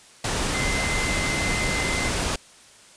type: tone in noise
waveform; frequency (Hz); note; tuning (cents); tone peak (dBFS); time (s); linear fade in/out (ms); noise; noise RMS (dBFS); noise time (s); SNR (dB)
sine; 2066; C7; -22; -27; 0.54-2.09; 5; pink; -25; 0.24-2.36; -5
effects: white hiss -50 dBFS RMS until 2.96 s + resampled to 22050 Hz